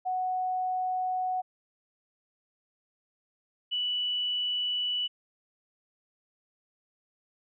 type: tone pair in turn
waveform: sine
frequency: 740 / 2960 Hz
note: F#5 / F#7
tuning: 0 / 0 cents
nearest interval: 2 octaves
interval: 2400 cents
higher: second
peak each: -27 dBFS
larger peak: neither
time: 0.05-1.42 / 3.71-5.08 s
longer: neither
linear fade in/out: 20 ms
effects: none